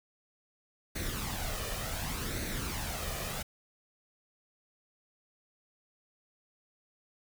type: noise with flanger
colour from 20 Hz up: pink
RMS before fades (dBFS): -36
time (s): 0.95-3.43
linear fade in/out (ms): 10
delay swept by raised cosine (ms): 0.48 to 1.68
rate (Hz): 0.68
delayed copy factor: +0.55
effects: none